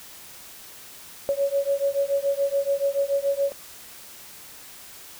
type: beating tone pair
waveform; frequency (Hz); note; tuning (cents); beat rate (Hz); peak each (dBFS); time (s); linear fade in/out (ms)
sine; 554.4 / 561.4; C#5 / C#5; 0 / +22; 7; -24; 1.29-3.52; 0
effects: white hiss -44 dBFS RMS until 5.19 s